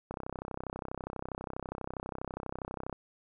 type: click train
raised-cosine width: 1 ms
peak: -23 dBFS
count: 92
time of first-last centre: 0.11-2.927 s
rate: 32.3 Hz
effects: none